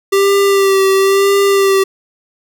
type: tone with vibrato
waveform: square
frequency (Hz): 392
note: G4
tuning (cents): 0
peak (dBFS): -9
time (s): 0.12-1.84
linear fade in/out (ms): 10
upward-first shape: sine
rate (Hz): 0.99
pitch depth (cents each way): 27
effects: none